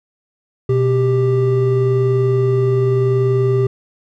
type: tone pair together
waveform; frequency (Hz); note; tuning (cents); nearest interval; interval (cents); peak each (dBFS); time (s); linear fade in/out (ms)
triangle; 124.3 / 393.7; B2 / G4; +12 / +8; octave + minor sixth; 1996; -13; 0.69-3.67; 5
effects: none